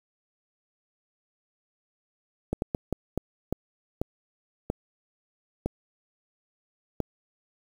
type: slowing click train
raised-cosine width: 2 ms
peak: -13 dBFS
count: 10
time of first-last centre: 2.53-7.003 s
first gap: 91 ms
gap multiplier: 1.4
effects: 7-bit